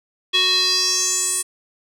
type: tone with band-pass filter sweep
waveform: square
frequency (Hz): 370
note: F#4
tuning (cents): 0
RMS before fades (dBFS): -19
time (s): 0.33-1.43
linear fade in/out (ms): 20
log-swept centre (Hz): 3300 to 9200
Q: 5.3
effects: none